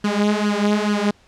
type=tone with flanger; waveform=sawtooth; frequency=207.7 Hz; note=G#3; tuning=in tune; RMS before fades=-19 dBFS; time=0.04-1.11 s; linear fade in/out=5 ms; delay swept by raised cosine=0.65 to 5.15 ms; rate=2.3 Hz; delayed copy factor=+0.75; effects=pink hiss -54 dBFS RMS until 1.27 s + low-pass 6000 Hz 12 dB/octave